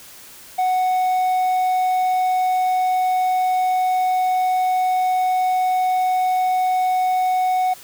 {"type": "tone", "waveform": "triangle", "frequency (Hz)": 740, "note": "F#5", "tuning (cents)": 0, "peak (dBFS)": -14, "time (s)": [0.58, 7.74], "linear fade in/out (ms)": 10, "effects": ["white hiss -42 dBFS RMS until 7.83 s"]}